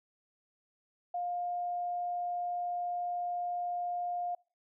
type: tone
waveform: sine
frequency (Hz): 707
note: F5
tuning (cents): +21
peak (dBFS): -32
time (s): 1.14-4.35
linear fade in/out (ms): 5
effects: noise-tail reverb RT60 0.4 s tail -26 dB re dry